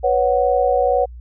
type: chord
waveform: sine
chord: B suspended second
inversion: none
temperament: just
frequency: 493.9 / 555.6 / 740.8 Hz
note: B4 / C#5 / F#5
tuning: 0 / +4 / +2 cents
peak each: -18 dBFS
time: 0.03-1.06 s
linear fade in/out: 20 ms
effects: added 60 Hz sine -33 dBFS peak until 1.2 s